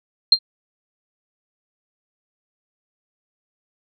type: tone with exponential decay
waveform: sine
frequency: 4186 Hz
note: C8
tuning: in tune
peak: -4 dBFS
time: 0.32-0.39 s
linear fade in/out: 5 ms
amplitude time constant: 15 ms
effects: none